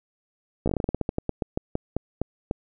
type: slowing click train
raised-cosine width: 2 ms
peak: -11 dBFS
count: 20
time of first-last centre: 0.66-2.511 s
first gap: 15 ms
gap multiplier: 1.18
effects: none